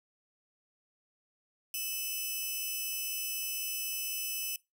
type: tone pair together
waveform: 5% pulse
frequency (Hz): 2618 / 2980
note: E7 / F#7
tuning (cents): -13 / +12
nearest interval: major second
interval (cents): 225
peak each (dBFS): -28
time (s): 1.74-4.56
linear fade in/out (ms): 2
effects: noise-tail reverb RT60 0.2 s tail -21 dB re dry